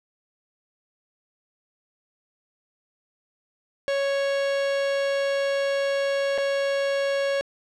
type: tone with dropouts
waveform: 45% pulse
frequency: 554.4 Hz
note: C#5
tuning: in tune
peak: -22 dBFS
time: 3.88-7.41 s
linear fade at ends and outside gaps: 0 ms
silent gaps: 6.378-6.383 s
effects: low-pass 5000 Hz 12 dB/octave